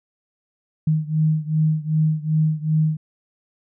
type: beating tone pair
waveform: sine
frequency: 155 / 157.6 Hz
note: D#3 / D#3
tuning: -6 / +23 cents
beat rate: 2.6 Hz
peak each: -19 / -21 dBFS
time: 0.87-2.97 s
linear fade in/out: 5 ms
effects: none